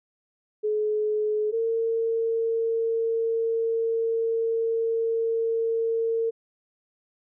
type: tone pair in turn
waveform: sine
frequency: 425.7 / 455.1 Hz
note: G#4 / A#4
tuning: +43 / -42 cents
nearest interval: minor second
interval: 115 cents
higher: second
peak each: -22 dBFS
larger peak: neither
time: 0.63-1.52 / 1.52-6.31 s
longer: second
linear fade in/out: 20 ms
effects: none